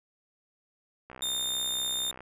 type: click train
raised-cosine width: 0.5 ms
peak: -29 dBFS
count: 72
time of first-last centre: 1.1-2.206 s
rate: 64.2 Hz
type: tone with vibrato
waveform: sawtooth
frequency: 3633 Hz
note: A#7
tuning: 45 cents flat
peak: -26 dBFS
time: 1.22-2.11 s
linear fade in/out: 2 ms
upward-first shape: triangle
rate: 16 Hz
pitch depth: 9 cents each way
effects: none